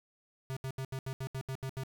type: tone bursts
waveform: square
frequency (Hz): 132.7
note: C3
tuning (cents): +25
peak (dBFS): -36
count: 10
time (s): 0.5-1.835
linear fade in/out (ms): 0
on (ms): 66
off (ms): 75
effects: none